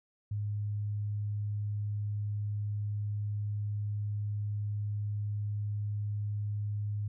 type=tone; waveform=sine; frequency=103.83 Hz; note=G#2; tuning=in tune; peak=-31 dBFS; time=0.31-7.08 s; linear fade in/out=5 ms; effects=none